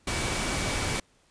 sine tone in noise, 2286 Hz, D7, 47 cents flat, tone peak -38 dBFS, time 0.07-1 s, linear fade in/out 5 ms, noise pink, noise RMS -29 dBFS, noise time 0.07-1 s, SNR -12 dB, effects pink hiss -64 dBFS RMS until 1.3 s + resampled to 22050 Hz

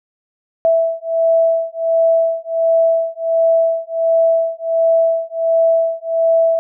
sine beating tone pair, 658 / 659.4 Hz, E5 / E5, -3 / 0 cents, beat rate 1.4 Hz, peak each -15 dBFS, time 0.65-6.59 s, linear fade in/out 0 ms, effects none

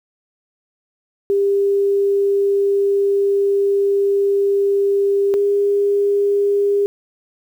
sine tone pair in turn, 398.8 / 403.7 Hz, G4 / G#4, +30 / -49 cents, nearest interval unison, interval 21 cents, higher second, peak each -13 dBFS, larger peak neither, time 1.3-5.34 / 5.34-6.86 s, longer first, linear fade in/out 0 ms, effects 8-bit

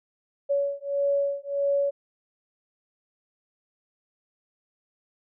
sine beating tone pair, 562 / 563.6 Hz, C#5 / C#5, +24 / +29 cents, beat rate 1.6 Hz, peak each -26 dBFS, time 0.49-1.91 s, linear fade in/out 20 ms, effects none

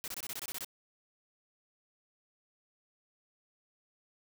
white noise bursts, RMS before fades -40 dBFS, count 10, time 0.04-0.646 s, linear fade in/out 0 ms, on 39 ms, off 24 ms, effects none

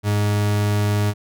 40% pulse tone, 103.6 Hz, G#2, 4 cents flat, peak -16 dBFS, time 0.03-1.14 s, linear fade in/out 50 ms, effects none

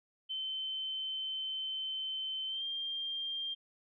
sine tone with pitch glide, 3078 to 3190 Hz, G7 to G7, -32 to +30 cents, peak -35 dBFS, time 0.29-3.55 s, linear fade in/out 20 ms, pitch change +62 cents, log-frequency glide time 2.48-2.64 s, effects none

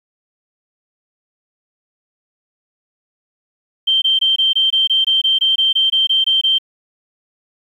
sine tone bursts, 3136 Hz, G7, in tune, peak -11 dBFS, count 16, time 3.87-6.585 s, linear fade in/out 10 ms, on 150 ms, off 21 ms, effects 8-bit

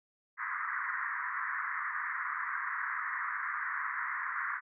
white band-pass noise, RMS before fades -36 dBFS, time 0.37-4.61 s, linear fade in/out 50 ms, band 1000 to 2000 Hz, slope 96 dB/octave, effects none

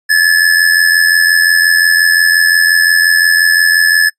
square tone with amplitude modulation, 1723 Hz, A6, 37 cents flat, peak -4 dBFS, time 0.09-4.1 s, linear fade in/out 20 ms, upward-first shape sine, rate 85.7 Hz, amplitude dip 60%, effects noise-tail reverb RT60 0.1 s tail -25 dB re dry + resampled to 32000 Hz

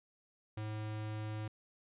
square tone, 107.6 Hz, A2, 38 cents flat, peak -39 dBFS, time 0.57-1.48 s, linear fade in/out 5 ms, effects resampled to 8000 Hz

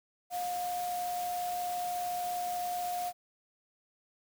sine tone in noise, 713 Hz, F5, 36 cents sharp, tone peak -32 dBFS, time 0.3-3.13 s, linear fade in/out 50 ms, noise white, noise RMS -44 dBFS, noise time 0.3-3.13 s, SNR +9 dB, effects none

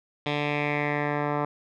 10% pulse tone with low-pass filter sweep, 146.83 Hz, D3, in tune, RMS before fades -27 dBFS, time 0.26-1.45 s, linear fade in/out 2 ms, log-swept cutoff 3200 to 1300 Hz, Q 3.5, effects none

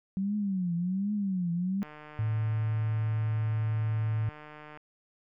sine tone with vibrato, 188.7 Hz, F#3, 34 cents sharp, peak -27 dBFS, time 0.17-1.83 s, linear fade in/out 0 ms, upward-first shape triangle, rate 1.3 Hz, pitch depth 200 cents each way
click train, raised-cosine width 0.5 ms, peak -32 dBFS, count 447, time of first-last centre 1.82-4.774 s, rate 151 Hz
sine tone, 110 Hz, A2, in tune, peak -26 dBFS, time 2.19-4.29 s, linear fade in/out 0 ms
effects none

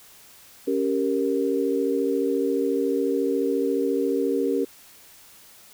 sine chord, G diminished, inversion second, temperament equal, 277.2 / 392 / 466.2 Hz, Db4 / G4 / Bb4, 0 / 0 / 0 cents, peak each -25 dBFS, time 0.67-4.65 s, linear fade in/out 10 ms, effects white hiss -50 dBFS RMS until 5.73 s

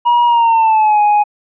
triangle tone with pitch glide, 957 to 833.1 Hz, A#5 to G#5, +45 to +5 cents, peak -6 dBFS, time 0.05-1.24 s, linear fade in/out 20 ms, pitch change -240 cents, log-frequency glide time 0.26-1.01 s, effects resampled to 8000 Hz

